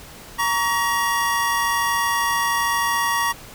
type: tone cluster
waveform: square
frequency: 934 / 1130 / 1897 Hz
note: A#5 / C#6 / A#6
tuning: +3 / +33 / +30 cents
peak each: -24 dBFS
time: 0.38-3.33 s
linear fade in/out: 20 ms
effects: pink hiss -41 dBFS RMS until 3.54 s